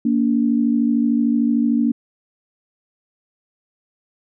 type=tone pair together; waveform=sine; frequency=233.1 / 286.4 Hz; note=A#3 / D4; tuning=0 / -43 cents; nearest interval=major third; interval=357 cents; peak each=-16 / -19 dBFS; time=0.05-1.92 s; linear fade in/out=5 ms; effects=none